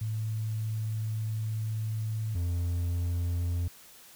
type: tone pair in turn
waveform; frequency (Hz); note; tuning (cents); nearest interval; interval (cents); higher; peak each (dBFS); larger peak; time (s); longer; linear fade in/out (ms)
sine / triangle; 109.4 / 86.83; A2 / F2; -9 / -9; major third; 400; first; -29 / -25; second; 0.01-2.35 / 2.35-3.68; first; 5
effects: white hiss -53 dBFS RMS until 4.15 s